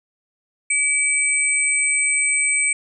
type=tone pair together; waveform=sine; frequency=2296 / 8174 Hz; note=D7 / C9; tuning=-40 / -41 cents; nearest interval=octave + minor seventh; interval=2199 cents; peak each=-19 dBFS; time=0.7-2.73 s; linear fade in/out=5 ms; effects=none